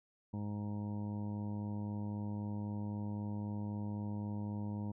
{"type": "harmonic tone", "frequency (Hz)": 103.83, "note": "G#2", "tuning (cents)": 0, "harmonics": [1, 2, 3, 4, 5, 6, 7, 8, 9], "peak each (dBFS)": [-40, -40, -49, -58, -56, -60, -61, -60, -55], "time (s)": [0.33, 4.92], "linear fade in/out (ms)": 10, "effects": []}